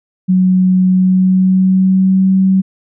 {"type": "tone with pitch glide", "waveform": "sine", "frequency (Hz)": [185, 190.09], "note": ["F#3", "F#3"], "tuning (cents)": [0, 47], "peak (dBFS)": -7, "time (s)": [0.28, 2.62], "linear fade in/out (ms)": 20, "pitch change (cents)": 47, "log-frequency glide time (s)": [0.88, 2.31], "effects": []}